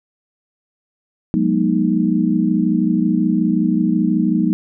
sine tone cluster, 179.8 / 205.3 / 238.5 / 310.9 Hz, F#3 / G#3 / A#3 / D#4, -49 / -20 / +40 / -1 cents, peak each -19 dBFS, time 1.34-4.53 s, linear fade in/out 0 ms, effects none

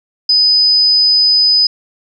sine tone, 5000 Hz, D#8, 8 cents sharp, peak -7 dBFS, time 0.29-1.67 s, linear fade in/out 5 ms, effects none

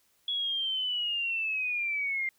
sine linear sweep, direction down, 3376 to 2093 Hz, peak -28 dBFS, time 0.28-2.29 s, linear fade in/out 2 ms, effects white hiss -69 dBFS RMS until 2.38 s

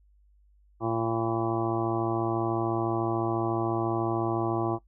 harmonic tone with a mistuned harmonic, 114 Hz, A#2, 38 cents flat, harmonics 1 / 2 / 3 / 4 / 5 / 6 / 7 / 8 / 9 / 10, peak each -33 / -37 / -28 / -40 / -40 / -35 / -35 / -43 / -38 / -37 dBFS, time 0.8-4.79 s, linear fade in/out 50 ms, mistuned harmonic 9, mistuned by -33 cents, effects noise-tail reverb RT60 0.1 s tail -18 dB re dry + added 50 Hz sine -58 dBFS peak until 4.87 s

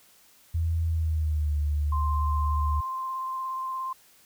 sine tone with pitch glide, 82.41 to 73.84 Hz, E2 to D2, 0 to +10 cents, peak -23 dBFS, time 0.54-2.81 s, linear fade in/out 10 ms, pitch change -190 cents, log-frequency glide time 0.87-1.56 s
sine tone with vibrato, 1046.5 Hz, C6, in tune, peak -29 dBFS, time 1.92-3.93 s, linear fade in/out 5 ms, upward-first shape square, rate 17 Hz, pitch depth 10 cents each way
effects white hiss -58 dBFS RMS until 4.25 s

